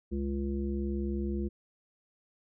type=harmonic tone; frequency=69.3 Hz; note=C#2; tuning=in tune; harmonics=1 / 3 / 5 / 7; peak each=-33 / -34 / -36 / -48 dBFS; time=0.11-1.49 s; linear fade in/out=20 ms; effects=none